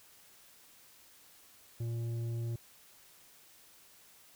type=tone with tanh clipping; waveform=triangle; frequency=116.54 Hz; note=A#2; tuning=in tune; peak=-35 dBFS; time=1.8-2.56 s; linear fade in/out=5 ms; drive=12 dB; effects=white hiss -60 dBFS RMS until 4.35 s